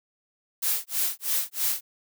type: noise with tremolo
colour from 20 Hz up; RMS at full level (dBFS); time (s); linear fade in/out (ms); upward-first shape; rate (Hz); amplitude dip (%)
blue; -24; 0.62-1.81; 10; sine; 3.1; 100
effects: none